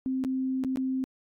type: tone with dropouts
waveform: sine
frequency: 261.6 Hz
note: C4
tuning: in tune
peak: -26 dBFS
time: 0.06-1.04 s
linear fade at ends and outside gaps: 0 ms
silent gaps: 0.239-0.248 / 0.638-0.647 / 0.759-0.772 s
effects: AAC 64 kbps